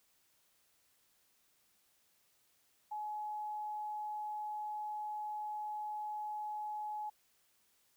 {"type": "tone", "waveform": "sine", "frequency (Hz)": 846, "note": "G#5", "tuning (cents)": 32, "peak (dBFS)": -38, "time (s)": [2.91, 7.1], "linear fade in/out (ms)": 10, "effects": ["white hiss -73 dBFS RMS until 7.96 s"]}